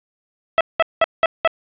sawtooth tone bursts, 655 Hz, E5, 11 cents flat, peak -7 dBFS, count 5, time 0.58-1.475 s, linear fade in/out 0 ms, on 27 ms, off 190 ms, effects resampled to 8000 Hz + 8-bit

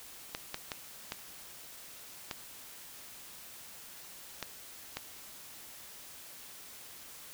clicks, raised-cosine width 0.2 ms, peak -18 dBFS, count 7, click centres 0.349 / 0.544 / 0.718 / 1.121 / 2.312 / 4.427 / 4.97 s, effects white hiss -50 dBFS RMS until 7.33 s

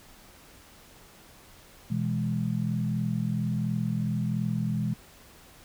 sine chord, E major, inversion second, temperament equal, 123.47 / 164.81 / 207.7 Hz, B2 / E3 / G#3, 0 / 0 / 0 cents, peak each -30 dBFS, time 1.9-4.94 s, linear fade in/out 10 ms, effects pink hiss -53 dBFS RMS until 5.64 s

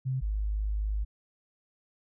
sine tone pair in turn, 130.81 / 51.91 Hz, C3 / G#1, 0 / 0 cents, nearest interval octave + major third, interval 1600 cents, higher first, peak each -27 dBFS, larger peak neither, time 0.05-0.21 / 0.21-1.05 s, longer second, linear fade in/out 20 ms, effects none

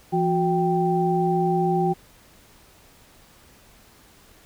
sine tone cluster, 170.3 / 365.5 / 783 Hz, F3 / F#4 / G5, -43 / -21 / -2 cents, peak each -23 dBFS, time 0.12-1.94 s, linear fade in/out 20 ms, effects pink hiss -53 dBFS RMS until 4.45 s

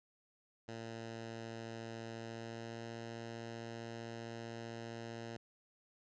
10% pulse tone with pitch glide, 114.1 to 115.43 Hz, A#2 to A#2, -37 to -17 cents, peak -36 dBFS, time 0.68-5.37 s, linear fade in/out 5 ms, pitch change +20 cents, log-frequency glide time 2.15-2.86 s, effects resampled to 16000 Hz

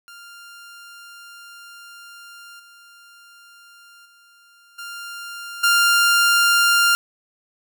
sawtooth tone with level steps, 1396.9 Hz, F6, in tune, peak -36 / -42 / -47 / -28 / -10 dBFS, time 0.08-6.95 s, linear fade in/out 0 ms, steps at 2.59 / 4.05 / 4.78 / 5.63 s, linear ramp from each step 10 ms, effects none

